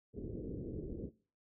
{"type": "low-pass noise", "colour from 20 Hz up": "white", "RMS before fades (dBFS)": -43, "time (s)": [0.13, 1.11], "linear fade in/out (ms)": 50, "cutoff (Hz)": 450, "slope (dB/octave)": 48, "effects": ["noise-tail reverb RT60 0.4 s tail -20 dB re dry"]}